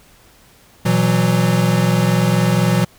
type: chord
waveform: square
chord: B suspended fourth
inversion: none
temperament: equal with one note detuned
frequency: 120.65 / 164.81 / 185 Hz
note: B2 / E3 / F#3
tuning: -40 / 0 / 0 cents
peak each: -18 dBFS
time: 0.85-2.85 s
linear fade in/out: 10 ms
effects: pink hiss -49 dBFS RMS until 2.98 s